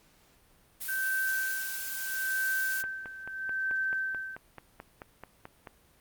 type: noise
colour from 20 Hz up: blue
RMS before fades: -37 dBFS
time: 0.8-2.83 s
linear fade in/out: 20 ms
type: tone with tremolo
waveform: sine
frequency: 1550 Hz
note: G6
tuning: 20 cents flat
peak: -27 dBFS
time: 0.88-4.36 s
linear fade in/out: 10 ms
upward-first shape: sine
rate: 0.77 Hz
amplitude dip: 80%
type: click train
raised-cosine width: 0.5 ms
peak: -27 dBFS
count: 14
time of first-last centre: 2.84-5.672 s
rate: 4.59 Hz
effects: pink hiss -63 dBFS RMS until 6 s + Opus 48 kbps